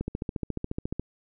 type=click train; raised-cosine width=3 ms; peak=-17 dBFS; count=15; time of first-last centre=0.01-0.996 s; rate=14.2 Hz; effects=none